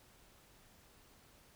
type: silence
effects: pink hiss -64 dBFS RMS until 1.55 s